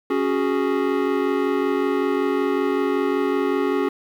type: chord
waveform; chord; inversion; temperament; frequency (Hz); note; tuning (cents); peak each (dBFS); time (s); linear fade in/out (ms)
square; C# suspended fourth; none; equal; 277.2 / 370 / 415.3; C#4 / F#4 / G#4; 0 / 0 / 0; -24; 0.1-3.89; 5
effects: low-pass 2000 Hz 12 dB/octave + 8-bit